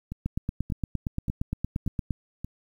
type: two click trains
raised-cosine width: 5 ms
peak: -21 / -15 dBFS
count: 5 / 17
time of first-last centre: 0.12-2.446 / 0.26-2.108 s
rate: 1.72 / 8.66 Hz
effects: 9-bit